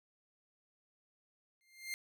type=tone with exponential growth; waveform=sawtooth; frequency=2106 Hz; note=C7; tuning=11 cents sharp; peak=-32 dBFS; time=1.61-1.94 s; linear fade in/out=0 ms; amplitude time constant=70 ms; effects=none